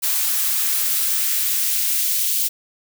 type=noise with high-pass filter sweep; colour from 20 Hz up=blue; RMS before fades=-20 dBFS; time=0.02-2.49 s; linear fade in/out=20 ms; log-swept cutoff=690 to 3100 Hz; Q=0.95; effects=none